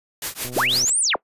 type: noise with tremolo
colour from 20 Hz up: white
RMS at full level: -25 dBFS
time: 0.22-0.9 s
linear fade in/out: 2 ms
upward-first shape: triangle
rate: 6 Hz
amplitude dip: 100%
type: click train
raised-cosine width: 2 ms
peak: -24 dBFS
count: 50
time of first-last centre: 0.45-0.845 s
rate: 124 Hz
type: linear two-way sweep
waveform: sine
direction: up then down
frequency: 167.3 to 9580 to 167.3 Hz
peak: -17 dBFS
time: 0.56-1.16 s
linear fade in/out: 5 ms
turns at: 1 s
effects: noise-tail reverb RT60 0.1 s tail -23 dB re dry + resampled to 32000 Hz